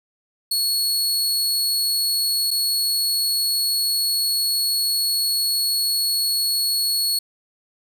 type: tone with dropouts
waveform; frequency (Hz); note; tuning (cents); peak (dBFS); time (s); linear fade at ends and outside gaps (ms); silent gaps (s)
sawtooth; 4361; C#8; -29; -16; 0.51-7.19; 5; 2.507-2.511
effects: none